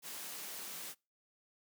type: high-pass noise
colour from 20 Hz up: white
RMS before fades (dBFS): -45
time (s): 0.02-0.95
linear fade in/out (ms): 50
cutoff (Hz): 140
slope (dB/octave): 96
effects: noise-tail reverb RT60 0.3 s tail -26 dB re dry